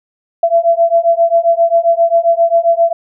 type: beating tone pair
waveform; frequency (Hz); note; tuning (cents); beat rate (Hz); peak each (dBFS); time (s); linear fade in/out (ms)
sine; 670 / 677.5; E5 / E5; +28 / +47; 7.5; -11; 0.43-2.93; 5
effects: none

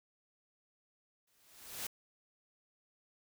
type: noise with exponential growth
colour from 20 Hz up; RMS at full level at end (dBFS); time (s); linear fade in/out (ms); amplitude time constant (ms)
white; -38; 1.27-1.87; 5; 130
effects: none

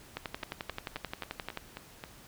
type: two click trains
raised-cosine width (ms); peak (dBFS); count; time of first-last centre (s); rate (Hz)
0.3; -19 / -24; 17 / 7; 0.17-1.574 / 0.43-2.039; 11.4 / 3.73
effects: pink hiss -54 dBFS RMS until 2.27 s

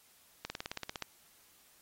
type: slowing click train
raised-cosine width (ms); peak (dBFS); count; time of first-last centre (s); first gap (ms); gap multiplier
0.2; -20; 11; 0.45-1.023; 50; 1.03
effects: white hiss -64 dBFS RMS until 1.81 s + AAC 48 kbps

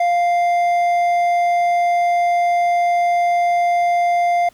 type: tone with hard clipping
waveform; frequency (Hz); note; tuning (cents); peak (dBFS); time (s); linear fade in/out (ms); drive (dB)
triangle; 698.5; F5; 0; -15; 0-4.49; 5; 9
effects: pink hiss -53 dBFS RMS until 4.53 s

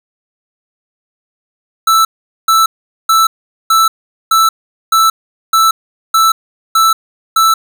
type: tone bursts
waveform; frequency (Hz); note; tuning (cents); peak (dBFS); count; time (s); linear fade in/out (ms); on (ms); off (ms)
square; 1321; E6; +3; -7; 10; 1.87-7.54; 5; 180; 430
effects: none

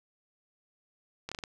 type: slowing click train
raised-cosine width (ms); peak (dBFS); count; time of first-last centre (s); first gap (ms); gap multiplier
0.2; -20; 5; 1.29-1.438; 26; 1.24
effects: none

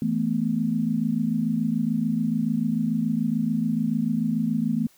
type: chord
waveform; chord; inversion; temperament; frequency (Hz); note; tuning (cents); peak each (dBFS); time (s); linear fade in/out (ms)
sine; E suspended fourth; none; equal; 164.81 / 220 / 246.9; E3 / A3 / B3; 0 / 0 / 0; -28 / -24 / -26; 0.02-4.87; 2
effects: white hiss -58 dBFS RMS until 4.97 s

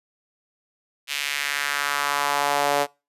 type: tone with high-pass filter sweep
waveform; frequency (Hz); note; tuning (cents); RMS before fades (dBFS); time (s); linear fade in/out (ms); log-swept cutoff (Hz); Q
sawtooth; 143.4; D3; -41; -24; 1.07-2.87; 50; 2700 to 570; 1.9
effects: noise-tail reverb RT60 0.3 s tail -26 dB re dry + resampled to 32000 Hz

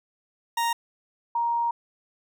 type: tone pair in turn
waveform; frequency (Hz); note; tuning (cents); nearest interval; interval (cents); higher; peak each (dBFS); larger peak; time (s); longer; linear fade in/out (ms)
40% pulse / sine; 932.3 / 938.2; A#5 / A#5; 0 / +11; unison; 11; second; -22; neither; 0.57-0.73 / 1.35-1.71; second; 5
effects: none

